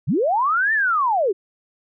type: linear two-way sweep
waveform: sine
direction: up then down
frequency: 98 to 1819 to 347.5 Hz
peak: -16 dBFS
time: 0.07-1.33 s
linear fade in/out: 20 ms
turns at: 0.73 s
effects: none